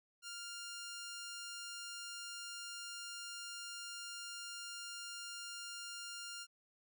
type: tone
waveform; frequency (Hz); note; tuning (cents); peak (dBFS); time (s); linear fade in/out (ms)
10% pulse; 1400; F6; +4; -37; 0.22-6.47; 50
effects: none